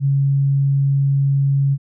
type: tone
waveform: sine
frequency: 138.59 Hz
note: C#3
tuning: in tune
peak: -13 dBFS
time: 0-1.78 s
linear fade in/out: 50 ms
effects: none